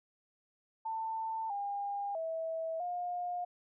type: tone with pitch steps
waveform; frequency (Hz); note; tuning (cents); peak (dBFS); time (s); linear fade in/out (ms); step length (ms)
sine; 892 / 806 / 650 / 711; A5 / G5 / E5 / F5; +23 / +48 / -24 / +31; -34; 0.85-3.45; 10; 650
effects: none